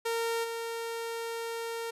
sawtooth tone with level steps, 460 Hz, A#4, 23 cents flat, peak -25 / -30 dBFS, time 0.05-1.91 s, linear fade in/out 10 ms, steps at 0.43 s, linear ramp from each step 20 ms, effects resampled to 32000 Hz

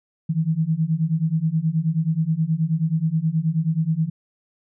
sine beating tone pair, 155.56 / 164.96 Hz, D#3 / E3, 0 / +2 cents, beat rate 9.4 Hz, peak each -22 / -21 dBFS, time 0.29-4.1 s, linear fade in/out 10 ms, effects none

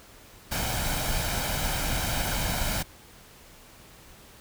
pink noise with comb filter, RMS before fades -28 dBFS, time 0.51-2.83 s, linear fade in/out 10 ms, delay 1.3 ms, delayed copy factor +0.55, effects pink hiss -51 dBFS RMS until 4.4 s

